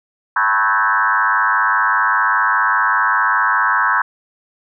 sine tone with frequency modulation, 1303 Hz, E6, 20 cents flat, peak -12 dBFS, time 0.36-4.02 s, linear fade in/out 5 ms, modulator 105 Hz, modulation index 3.6, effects none

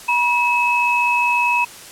sine tone pair together, 966 / 2579 Hz, B5 / E7, -39 / -39 cents, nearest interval octave + perfect fourth, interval 1700 cents, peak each -17 dBFS, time 0.08-1.65 s, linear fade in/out 10 ms, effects white hiss -38 dBFS RMS until 1.91 s + low-pass 11000 Hz 12 dB/octave

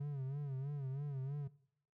triangle tone with vibrato, 138.59 Hz, C#3, in tune, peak -36 dBFS, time 0-1.48 s, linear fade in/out 10 ms, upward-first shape sine, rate 3.1 Hz, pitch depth 99 cents each way, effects noise-tail reverb RT60 0.7 s tail -20 dB re dry

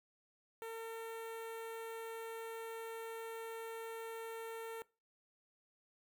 sawtooth tone with notch filter, 453.1 Hz, A#4, 49 cents flat, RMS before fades -45 dBFS, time 0.62-4.82 s, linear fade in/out 0 ms, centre 5000 Hz, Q 0.87, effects noise-tail reverb RT60 0.3 s tail -21 dB re dry

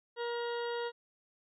harmonic tone with a mistuned harmonic, 473.9 Hz, A#4, 28 cents sharp, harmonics 1 / 2 / 3 / 4 / 6 / 7 / 8 / 9, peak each -35 / -41 / -45 / -47 / -51 / -52 / -53 / -54 dBFS, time 0.16-0.92 s, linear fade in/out 50 ms, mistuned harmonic 9, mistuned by +19 cents, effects none

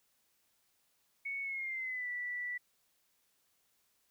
sine tone with pitch glide, 2217 to 1963.7 Hz, C#7 to B6, 0 to -10 cents, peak -36 dBFS, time 1.25-2.58 s, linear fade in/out 10 ms, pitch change -210 cents, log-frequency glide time 1.42-2.09 s, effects white hiss -75 dBFS RMS until 4.1 s

